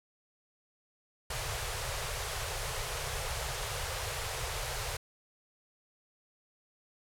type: band-stop noise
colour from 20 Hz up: pink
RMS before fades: -36 dBFS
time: 1.3-4.97 s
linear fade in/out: 5 ms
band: 140 to 420 Hz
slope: 48 dB/octave
effects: low-pass 12000 Hz 12 dB/octave